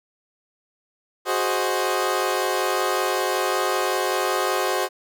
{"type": "chord", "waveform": "20% pulse", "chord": "Ab dominant seventh", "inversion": "third", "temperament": "equal", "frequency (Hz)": [370, 415.3, 523.3, 622.3], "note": ["Gb4", "Ab4", "C5", "Eb5"], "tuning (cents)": [0, 0, 0, 0], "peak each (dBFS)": [-20, -23, -21, -24], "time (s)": [1.25, 4.89], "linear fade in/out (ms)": 50, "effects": []}